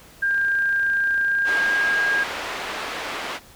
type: tone with pitch glide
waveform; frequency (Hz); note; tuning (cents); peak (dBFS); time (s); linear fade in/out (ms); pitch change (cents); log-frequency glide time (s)
sine; 1600 to 1622.3; G6 to G#6; +35 to -41; -18; 0.22-2.24; 10; +24; 1.22-1.82
type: click train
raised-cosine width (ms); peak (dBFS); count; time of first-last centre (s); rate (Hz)
0.3; -24; 59; 0.31-2.324; 28.8
type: band-pass noise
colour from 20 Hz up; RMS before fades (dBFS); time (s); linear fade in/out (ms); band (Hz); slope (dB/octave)
white; -30; 1.44-3.4; 50; 330 to 2300; 12
effects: pink hiss -48 dBFS RMS until 3.55 s

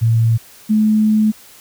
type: tone pair in turn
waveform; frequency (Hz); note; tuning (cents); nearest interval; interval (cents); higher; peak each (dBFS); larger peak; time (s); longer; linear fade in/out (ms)
sine; 114 / 215.2; A#2 / A3; -38 / -38; major seventh; 1100; second; -10; neither; 0.01-0.38 / 0.69-1.32; second; 20
effects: white hiss -43 dBFS RMS until 1.6 s

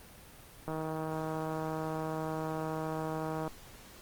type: click train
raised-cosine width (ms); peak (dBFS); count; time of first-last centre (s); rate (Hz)
1; -23; 443; 0.68-3.477; 158
effects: pink hiss -53 dBFS RMS until 4.01 s + Opus 32 kbps

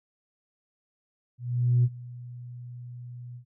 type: tone with ADSR envelope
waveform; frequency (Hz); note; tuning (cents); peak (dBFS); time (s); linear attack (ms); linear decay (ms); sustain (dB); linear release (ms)
sine; 122.2; B2; -18; -16; 1.38-3.45; 460; 47; -22; 93
effects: tanh soft clip ceiling -14 dBFS

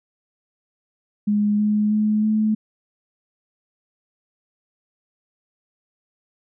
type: tone with pitch steps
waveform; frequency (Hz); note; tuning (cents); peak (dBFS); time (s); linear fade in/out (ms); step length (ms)
sine; 207.7 / 210.4 / 213 / 215.8; G#3 / G#3 / G#3 / A3; 0 / +23 / +44 / -33; -16; 1.27-2.55; 10; 320
effects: none

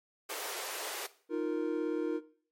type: high-pass noise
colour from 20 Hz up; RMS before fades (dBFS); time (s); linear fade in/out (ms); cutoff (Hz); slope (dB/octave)
pink; -39; 0.29-1.07; 10; 370; 48
type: chord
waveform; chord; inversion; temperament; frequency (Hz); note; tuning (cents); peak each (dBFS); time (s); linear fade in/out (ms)
triangle; Eb suspended second; none; equal; 311.1 / 349.2 / 466.2; Eb4 / F4 / Bb4; 0 / 0 / 0; -33; 1.29-2.21; 50
effects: noise-tail reverb RT60 0.5 s tail -17 dB re dry + MP3 64 kbps

